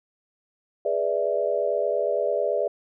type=chord; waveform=sine; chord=E dominant seventh; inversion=first; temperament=equal with one note detuned; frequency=415.3 / 493.9 / 587.3 / 656.2 Hz; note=G#4 / B4 / D5 / E5; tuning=0 / 0 / 0 / -8 cents; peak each=-28 / -28 / -25 / -28 dBFS; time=0.85-2.68 s; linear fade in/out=5 ms; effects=none